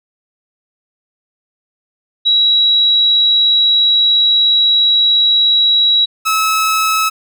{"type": "tone pair in turn", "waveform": ["sine", "sawtooth"], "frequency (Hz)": [3881, 1295.1], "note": ["B7", "E6"], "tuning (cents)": [-31, -31], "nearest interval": "octave + perfect fifth", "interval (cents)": 1900, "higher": "first", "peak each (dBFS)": -8, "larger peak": "neither", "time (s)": [[2.25, 6.06], [6.25, 7.1]], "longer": "first", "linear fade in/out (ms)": 20, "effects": []}